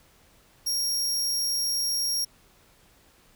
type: tone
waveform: sawtooth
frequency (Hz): 5588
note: F8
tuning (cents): 0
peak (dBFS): -22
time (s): 0.66-2.25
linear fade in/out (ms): 10
effects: pink hiss -59 dBFS RMS until 3.35 s